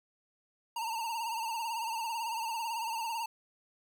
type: tone with vibrato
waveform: square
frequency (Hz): 911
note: A#5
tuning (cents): -40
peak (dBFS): -34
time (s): 0.76-3.26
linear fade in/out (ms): 5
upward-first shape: sine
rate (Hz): 18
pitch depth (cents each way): 71
effects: 11-bit